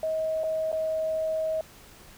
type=tone with dropouts; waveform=sine; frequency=635 Hz; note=D#5; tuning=35 cents sharp; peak=-25 dBFS; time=0.03-1.61 s; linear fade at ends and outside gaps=2 ms; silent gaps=0.435-0.439 / 0.718-0.727 s; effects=pink hiss -51 dBFS RMS until 2.17 s